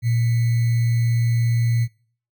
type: tone with sample-and-hold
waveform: sine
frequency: 117.1 Hz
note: A#2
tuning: 8 cents sharp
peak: -16 dBFS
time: 0.02-1.88 s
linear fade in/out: 50 ms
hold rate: 2100 Hz
effects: noise-tail reverb RT60 0.5 s tail -24 dB re dry